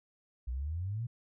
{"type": "exponential sweep", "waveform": "sine", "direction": "up", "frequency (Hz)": [58.27, 123.47], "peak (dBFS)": -33, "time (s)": [0.47, 1.07], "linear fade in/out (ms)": 10, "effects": []}